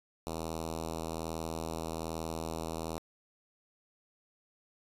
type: tone with notch filter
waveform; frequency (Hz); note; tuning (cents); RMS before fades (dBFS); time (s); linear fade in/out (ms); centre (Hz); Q
5% pulse; 81.2; E2; -26; -38; 0.27-2.98; 0; 2000; 0.87
effects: resampled to 32000 Hz